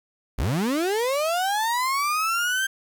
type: linear sweep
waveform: 35% pulse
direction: up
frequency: 42.24 to 1586 Hz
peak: -20 dBFS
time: 0.38-2.67 s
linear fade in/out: 10 ms
effects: 9-bit

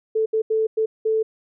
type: tone bursts at uneven times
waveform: sine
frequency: 440 Hz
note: A4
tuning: in tune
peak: -17 dBFS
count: 5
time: 0.15-0.26 / 0.33-0.42 / 0.5-0.67 / 0.77-0.86 / 1.05-1.23 s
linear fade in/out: 10 ms
effects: none

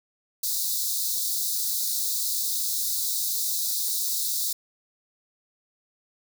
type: high-pass noise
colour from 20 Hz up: white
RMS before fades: -27 dBFS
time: 0.43-4.53 s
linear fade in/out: 5 ms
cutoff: 3700 Hz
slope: 96 dB/octave
effects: none

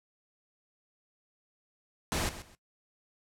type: noise with echo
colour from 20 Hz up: pink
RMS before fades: -31 dBFS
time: 2.12-2.29 s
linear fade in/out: 0 ms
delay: 130 ms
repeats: 2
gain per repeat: -13 dB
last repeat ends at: 2.55 s
effects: noise-tail reverb RT60 0.1 s tail -17 dB re dry + low-pass 11000 Hz 12 dB/octave

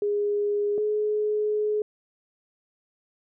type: tone pair in turn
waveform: sine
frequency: 411.7 / 423 Hz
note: G#4 / G#4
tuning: -15 / +32 cents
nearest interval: unison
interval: 47 cents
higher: second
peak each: -22 dBFS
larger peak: neither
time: 0.02-0.78 / 0.78-1.82 s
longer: second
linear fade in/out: 2 ms
effects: none

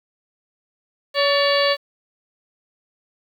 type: harmonic tone with a mistuned harmonic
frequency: 565 Hz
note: C#5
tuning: 33 cents sharp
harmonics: 1 / 2 / 3 / 4 / 5 / 6 / 7 / 8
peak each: -18 / -24 / -24 / -28 / -27 / -27 / -29 / -25 dBFS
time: 1.14-1.77 s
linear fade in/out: 50 ms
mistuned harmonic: 3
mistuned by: +65 cents
effects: 8-bit

